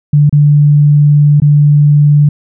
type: tone with dropouts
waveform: sine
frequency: 146.83 Hz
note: D3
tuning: in tune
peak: -3 dBFS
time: 0.13-2.29 s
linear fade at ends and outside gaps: 5 ms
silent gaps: 0.295-0.326 / 1.401-1.419 s
effects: none